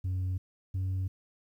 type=tone pair in turn; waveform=sine; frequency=92.5 / 94.01 Hz; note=F#2 / F#2; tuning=0 / +28 cents; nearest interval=unison; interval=28 cents; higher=second; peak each=-26 dBFS; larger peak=neither; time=0.04-0.38 / 0.74-1.08 s; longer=neither; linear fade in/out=10 ms; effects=tanh soft clip ceiling -28 dBFS + 11-bit

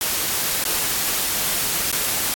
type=noise with dropouts; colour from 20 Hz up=white; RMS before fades=-22 dBFS; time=0.01-2.34 s; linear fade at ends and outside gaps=1 ms; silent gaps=0.64-0.651 / 1.916-1.926 s; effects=AAC 64 kbps

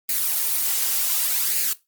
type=noise with flanger; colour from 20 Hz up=blue; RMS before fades=-22 dBFS; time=0.09-1.73 s; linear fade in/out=2 ms; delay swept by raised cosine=0.43 to 3.83 ms; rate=0.67 Hz; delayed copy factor=+0.55; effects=noise-tail reverb RT60 0.2 s tail -18 dB re dry + Opus 24 kbps

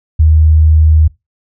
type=tone; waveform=sine; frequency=78.2 Hz; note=D#2; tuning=9 cents sharp; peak=-4 dBFS; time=0.19-1.08 s; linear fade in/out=10 ms; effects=noise-tail reverb RT60 0.2 s tail -21 dB re dry

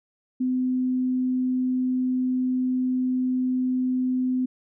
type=tone; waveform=sine; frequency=254.8 Hz; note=C4; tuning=46 cents flat; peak=-21 dBFS; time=0.4-4.46 s; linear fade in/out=10 ms; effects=none

